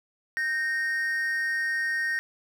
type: tone pair together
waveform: triangle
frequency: 1557.9 / 1854 Hz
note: G6 / A#6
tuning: -11 / -10 cents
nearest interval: minor third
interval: 301 cents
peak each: -31 / -24 dBFS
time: 0.37-2.19 s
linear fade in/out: 0 ms
effects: none